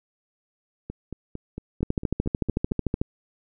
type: two click trains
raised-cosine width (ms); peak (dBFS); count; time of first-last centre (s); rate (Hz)
3; -20 / -10; 9 / 17; 0.9-2.714 / 1.83-3.015; 4.41 / 13.5
effects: none